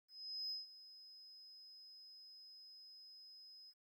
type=tone with ADSR envelope; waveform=sine; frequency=5070 Hz; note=D#8; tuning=32 cents sharp; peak=-39 dBFS; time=0.08-3.74 s; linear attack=420 ms; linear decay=160 ms; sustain=-17 dB; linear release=51 ms; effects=tanh soft clip ceiling -37 dBFS + 13-bit